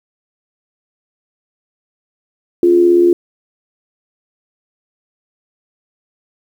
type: tone with amplitude modulation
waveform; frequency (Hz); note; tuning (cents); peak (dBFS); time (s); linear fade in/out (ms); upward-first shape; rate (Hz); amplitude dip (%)
sine; 349.2; F4; 0; -4; 2.63-3.13; 2; sine; 77.2; 55
effects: 7-bit